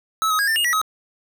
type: tone with pitch steps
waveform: square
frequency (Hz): 1299 / 1264 / 1640 / 1791 / 2847 / 1934 / 1272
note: E6 / D#6 / G#6 / A6 / F7 / B6 / D#6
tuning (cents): -26 / +27 / -22 / +30 / +33 / -37 / +38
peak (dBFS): -18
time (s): 0.22-0.815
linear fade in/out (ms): 0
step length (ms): 85
effects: none